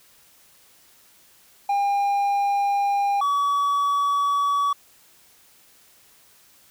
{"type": "tone pair in turn", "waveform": "triangle", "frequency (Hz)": [804, 1137], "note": ["G5", "C#6"], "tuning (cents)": [44, 44], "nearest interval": "tritone", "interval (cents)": 600, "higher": "second", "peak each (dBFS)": [-17, -17], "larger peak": "neither", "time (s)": [[1.69, 3.21], [3.21, 4.73]], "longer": "neither", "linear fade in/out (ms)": 5, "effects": ["white hiss -55 dBFS RMS until 6.7 s"]}